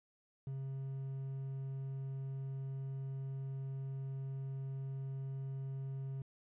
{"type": "tone with quantisation", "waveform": "triangle", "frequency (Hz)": 134.9, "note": "C#3", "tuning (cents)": -47, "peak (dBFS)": -37, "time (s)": [0.47, 6.22], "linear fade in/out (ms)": 2, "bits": 11, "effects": ["resampled to 8000 Hz"]}